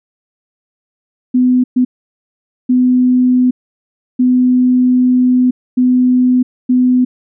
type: tone bursts at uneven times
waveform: sine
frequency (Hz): 251.4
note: B3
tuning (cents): +31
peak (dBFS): -7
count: 6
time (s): 1.34-1.64 / 1.76-1.85 / 2.69-3.51 / 4.19-5.51 / 5.77-6.43 / 6.69-7.05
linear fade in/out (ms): 10
effects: none